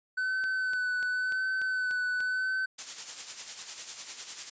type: tone with vibrato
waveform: triangle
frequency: 1509 Hz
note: F#6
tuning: 34 cents sharp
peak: -26 dBFS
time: 0.17-2.66 s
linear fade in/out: 10 ms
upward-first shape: sine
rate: 0.92 Hz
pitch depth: 22 cents each way
type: click train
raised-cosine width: 0.2 ms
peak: -27 dBFS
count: 7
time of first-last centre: 0.44-2.205 s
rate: 3.4 Hz
type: noise with tremolo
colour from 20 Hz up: blue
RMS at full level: -33 dBFS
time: 2.78-4.5 s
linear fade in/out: 10 ms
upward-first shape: sine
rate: 10 Hz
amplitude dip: 55%
effects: resampled to 16000 Hz